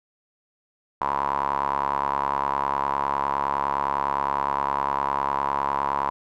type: tone with band-pass filter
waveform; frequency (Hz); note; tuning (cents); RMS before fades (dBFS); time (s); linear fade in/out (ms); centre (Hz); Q
sawtooth; 69.8; C#2; +13; -25; 1.01-6.1; 0; 990; 8.3
effects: none